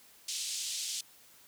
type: band-pass noise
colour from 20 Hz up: white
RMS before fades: -37 dBFS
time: 0.28-1.01 s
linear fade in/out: 5 ms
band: 3100 to 8200 Hz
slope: 24 dB/octave
effects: white hiss -59 dBFS RMS until 1.47 s + high-pass 60 Hz 12 dB/octave